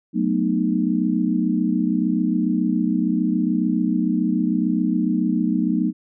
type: chord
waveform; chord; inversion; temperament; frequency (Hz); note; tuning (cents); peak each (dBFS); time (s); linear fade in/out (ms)
sine; B dominant seventh; second; equal with one note detuned; 185 / 220 / 246.9 / 307.7; F#3 / A3 / B3 / D#4; 0 / 0 / 0 / -19; -23 / -23 / -23 / -23; 0.13-5.93; 50
effects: none